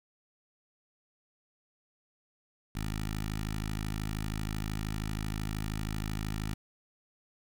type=tone with notch filter; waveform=10% pulse; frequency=52.9 Hz; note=G#1; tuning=33 cents sharp; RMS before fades=-35 dBFS; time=2.75-6.54 s; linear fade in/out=5 ms; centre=520 Hz; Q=0.53; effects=10-bit